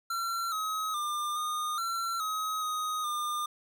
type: tone with pitch steps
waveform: square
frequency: 1362 / 1272 / 1199 / 1225 / 1356 / 1268 / 1251 / 1205 Hz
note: F6 / D#6 / D6 / D#6 / E6 / D#6 / D#6 / D6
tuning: -44 / +38 / +36 / -27 / +49 / +32 / +9 / +44 cents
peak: -31 dBFS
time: 0.1-3.46 s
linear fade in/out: 5 ms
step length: 420 ms
effects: none